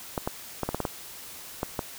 clicks, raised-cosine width 1 ms, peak -13 dBFS, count 9, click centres 0.178 / 0.275 / 0.633 / 0.69 / 0.746 / 0.803 / 0.852 / 1.631 / 1.792 s, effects white hiss -43 dBFS RMS until 1.98 s

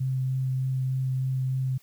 sine tone with vibrato, 130.81 Hz, C3, in tune, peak -24 dBFS, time 0-1.78 s, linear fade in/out 10 ms, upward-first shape triangle, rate 3.3 Hz, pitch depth 11 cents each way, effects white hiss -60 dBFS RMS until 1.82 s

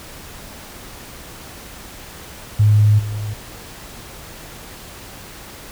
sine tone with level steps, 105.4 Hz, G#2, 26 cents sharp, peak -9 / -22 dBFS, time 2.59-3.34 s, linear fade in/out 10 ms, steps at 2.98 s, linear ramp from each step 20 ms, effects pink hiss -37 dBFS RMS until 5.71 s

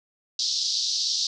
white band-pass noise, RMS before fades -26 dBFS, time 0.39-1.27 s, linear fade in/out 2 ms, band 3800 to 5600 Hz, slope 48 dB/octave, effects none

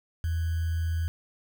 sine tone with sample-and-hold, 82.41 Hz, E2, in tune, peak -25 dBFS, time 0.24-1.08 s, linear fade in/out 0 ms, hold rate 1575 Hz, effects none

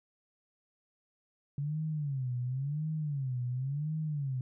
sine tone with vibrato, 139.1 Hz, C#3, 6 cents sharp, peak -31 dBFS, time 1.58-4.41 s, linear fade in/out 2 ms, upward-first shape sine, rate 0.94 Hz, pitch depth 210 cents each way, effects none

